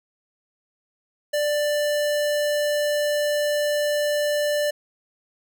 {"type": "tone", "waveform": "square", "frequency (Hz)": 590, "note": "D5", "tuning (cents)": 8, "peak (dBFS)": -21, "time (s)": [1.33, 4.71], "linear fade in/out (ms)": 10, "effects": []}